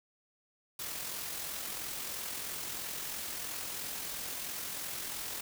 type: noise with amplitude modulation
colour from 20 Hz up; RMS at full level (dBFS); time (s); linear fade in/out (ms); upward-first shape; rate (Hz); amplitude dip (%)
white; -38; 0.79-5.41; 5; sine; 43; 35
effects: none